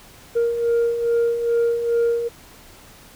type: beating tone pair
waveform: sine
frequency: 466.2 / 468.6 Hz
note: A#4 / A#4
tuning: 0 / +9 cents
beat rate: 2.4 Hz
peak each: -23 / -16 dBFS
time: 0.35-2.29 s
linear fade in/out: 20 ms
effects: tanh soft clip ceiling -14 dBFS + pink hiss -46 dBFS RMS until 3.15 s